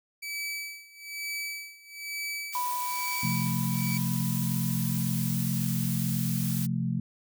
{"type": "tone with tremolo", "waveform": "sawtooth", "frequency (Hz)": 2298, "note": "D7", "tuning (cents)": -38, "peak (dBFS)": -28, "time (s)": [0.22, 3.98], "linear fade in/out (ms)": 10, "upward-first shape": "sine", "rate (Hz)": 1.1, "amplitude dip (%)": 90}
{"type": "noise", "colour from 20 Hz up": "blue", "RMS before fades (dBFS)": -36, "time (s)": [2.52, 6.67], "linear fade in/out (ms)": 20}
{"type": "tone with exponential decay", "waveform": "sine", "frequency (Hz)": 987.8, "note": "B5", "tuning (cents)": 0, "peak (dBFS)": -27, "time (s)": [2.55, 5.96], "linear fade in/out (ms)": 2, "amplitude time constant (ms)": 740}
{"type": "chord", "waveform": "sine", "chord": "F major", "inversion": "second", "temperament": "equal with one note detuned", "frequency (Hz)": [130.81, 172.71, 220], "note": ["C3", "F3", "A3"], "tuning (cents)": [0, -19, 0], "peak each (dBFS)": [-30, -30, -32], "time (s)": [3.23, 7], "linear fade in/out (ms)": 5}
{"effects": []}